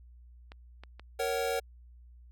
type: clicks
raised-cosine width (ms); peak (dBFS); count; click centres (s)
0.3; -31; 3; 0.519 / 0.836 / 0.996
type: chord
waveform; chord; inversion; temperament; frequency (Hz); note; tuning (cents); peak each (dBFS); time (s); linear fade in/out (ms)
square; F# major; first; equal with one note detuned; 466.2 / 554.4 / 752.9; A#4 / C#5 / F#5; 0 / 0 / +30; -33 / -35 / -36; 1.19-1.6; 10
effects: added 60 Hz sine -51 dBFS peak until 2.31 s